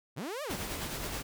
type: linear two-way sweep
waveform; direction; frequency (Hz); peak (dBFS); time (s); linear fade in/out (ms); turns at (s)
sawtooth; up then down; 100.5 to 626 to 100.5; -32; 0.16-0.57; 20; 0.43
type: noise with tremolo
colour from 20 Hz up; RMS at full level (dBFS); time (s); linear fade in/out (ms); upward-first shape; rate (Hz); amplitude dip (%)
pink; -36; 0.49-1.23; 20; sine; 9.4; 35
effects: none